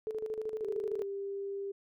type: tone with tremolo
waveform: sine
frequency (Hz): 435.6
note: A4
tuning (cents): -17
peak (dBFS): -32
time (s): 0.07-1.02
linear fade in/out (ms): 0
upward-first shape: square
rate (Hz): 13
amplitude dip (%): 60
type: tone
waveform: sine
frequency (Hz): 396.8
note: G4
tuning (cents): +21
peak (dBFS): -35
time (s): 0.63-1.72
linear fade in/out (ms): 10
effects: none